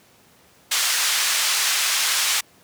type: band-pass noise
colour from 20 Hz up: white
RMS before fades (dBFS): -21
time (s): 0.71-2.41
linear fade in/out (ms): 10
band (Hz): 1200 to 7300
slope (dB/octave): 12
effects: pink hiss -54 dBFS RMS until 2.63 s + high-pass 100 Hz 12 dB/octave